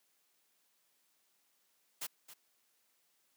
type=noise with echo; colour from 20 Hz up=white; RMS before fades=-40 dBFS; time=2.01-2.07 s; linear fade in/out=10 ms; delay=270 ms; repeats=1; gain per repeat=-13 dB; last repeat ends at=2.34 s; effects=white hiss -75 dBFS RMS until 3.36 s + high-pass 200 Hz 12 dB/octave